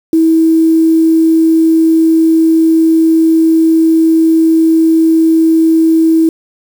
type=tone with quantisation; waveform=sine; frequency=323.9 Hz; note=E4; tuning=30 cents flat; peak=-5 dBFS; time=0.13-6.29 s; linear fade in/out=2 ms; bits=5; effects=none